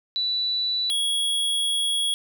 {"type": "tone pair in turn", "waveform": ["sine", "square"], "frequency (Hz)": [3960, 3330], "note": ["B7", "G#7"], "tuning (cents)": [4, 4], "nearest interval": "minor third", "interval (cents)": 300, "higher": "first", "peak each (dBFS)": -22, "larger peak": "neither", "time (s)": [[0.16, 0.9], [0.9, 2.14]], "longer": "second", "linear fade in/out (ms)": 0, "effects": []}